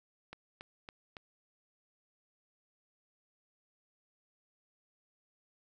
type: click train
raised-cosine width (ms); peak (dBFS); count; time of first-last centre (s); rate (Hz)
0.3; -29; 4; 0.33-1.168; 3.58
effects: none